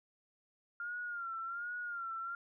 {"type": "tone with vibrato", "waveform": "sine", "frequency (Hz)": 1396.9, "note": "F6", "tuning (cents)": 0, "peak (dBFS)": -38, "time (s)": [0.8, 2.35], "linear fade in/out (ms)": 2, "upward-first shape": "sine", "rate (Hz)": 1.3, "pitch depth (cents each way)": 73, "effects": []}